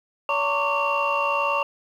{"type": "tone cluster", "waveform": "sine", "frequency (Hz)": [568, 911, 1099, 1160, 2755], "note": ["C#5", "A#5", "C#6", "D6", "F7"], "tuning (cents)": [42, -40, -15, -22, -24], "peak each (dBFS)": -26, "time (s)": [0.29, 1.63], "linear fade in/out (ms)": 2, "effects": ["tanh soft clip ceiling -13 dBFS", "9-bit"]}